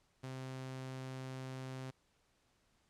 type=tone; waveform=sawtooth; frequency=130.81 Hz; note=C3; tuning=in tune; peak=-39 dBFS; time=0.23-1.91 s; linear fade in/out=10 ms; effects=pink hiss -75 dBFS RMS until 2.89 s + low-pass 9000 Hz 12 dB/octave